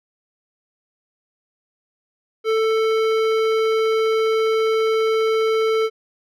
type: tone with hard clipping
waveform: sine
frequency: 442.6 Hz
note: A4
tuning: 10 cents sharp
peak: -18 dBFS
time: 2.44-5.9 s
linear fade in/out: 50 ms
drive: 15 dB
effects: none